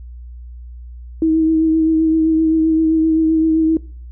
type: tone with vibrato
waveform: sine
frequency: 319.7 Hz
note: D#4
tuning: 47 cents sharp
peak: -11 dBFS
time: 1.22-3.77 s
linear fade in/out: 2 ms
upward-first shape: triangle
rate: 7.7 Hz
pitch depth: 25 cents each way
effects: noise-tail reverb RT60 0.5 s tail -23 dB re dry + added 60 Hz sine -31 dBFS peak until 4.11 s